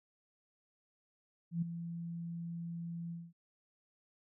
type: tone with ADSR envelope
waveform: sine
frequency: 169.1 Hz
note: E3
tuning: 44 cents sharp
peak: -29 dBFS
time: 1.51-3.33 s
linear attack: 110 ms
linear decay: 9 ms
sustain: -10 dB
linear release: 220 ms
effects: none